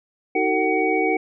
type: tone cluster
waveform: sine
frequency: 315 / 378.8 / 453.3 / 754 / 2253 Hz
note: D#4 / F#4 / A#4 / F#5 / C#7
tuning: +21 / +41 / -48 / +32 / +28 cents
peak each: -24 dBFS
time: 0.35-1.17 s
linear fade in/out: 5 ms
effects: none